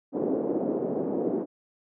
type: band-pass noise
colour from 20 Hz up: white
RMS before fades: -28 dBFS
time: 0.12-1.46 s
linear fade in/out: 50 ms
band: 210 to 480 Hz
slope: 24 dB/octave
effects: none